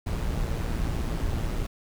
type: noise with amplitude modulation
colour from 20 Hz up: brown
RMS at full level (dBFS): -26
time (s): 0.06-1.67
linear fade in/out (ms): 10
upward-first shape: sine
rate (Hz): 115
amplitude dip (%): 45
effects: none